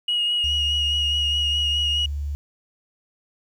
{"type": "tone with vibrato", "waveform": "sine", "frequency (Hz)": 2884, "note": "F#7", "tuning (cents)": -45, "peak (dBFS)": -18, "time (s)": [0.08, 2.06], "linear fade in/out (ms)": 5, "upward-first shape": "sine", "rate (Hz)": 4.8, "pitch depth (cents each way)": 17}
{"type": "tone with pitch glide", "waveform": "sine", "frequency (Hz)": [71.7, 72.16], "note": ["D2", "D2"], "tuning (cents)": [-41, -30], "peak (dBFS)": -24, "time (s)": [0.44, 2.35], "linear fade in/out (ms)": 0, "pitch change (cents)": 11, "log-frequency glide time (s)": [1.5, 2.06]}
{"effects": ["tanh soft clip ceiling -16 dBFS", "9-bit"]}